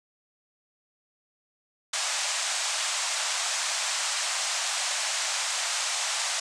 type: band-pass noise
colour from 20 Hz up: white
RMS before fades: -29 dBFS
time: 1.93-6.4 s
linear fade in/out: 5 ms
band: 610 to 8500 Hz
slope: 48 dB/octave
effects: none